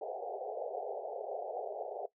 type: band-pass noise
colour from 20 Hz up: white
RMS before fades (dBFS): -40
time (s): 0.01-2.06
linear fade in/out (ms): 5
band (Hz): 400 to 790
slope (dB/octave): 96
effects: noise-tail reverb RT60 0.1 s tail -17 dB re dry